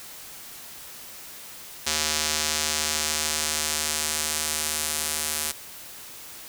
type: tone with band-pass filter sweep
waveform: square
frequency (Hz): 76.6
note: D#2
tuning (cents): -27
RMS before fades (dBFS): -27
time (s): 1.86-5.52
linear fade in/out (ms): 10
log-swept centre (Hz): 6100 to 10000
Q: 1.1
effects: white hiss -42 dBFS RMS until 6.48 s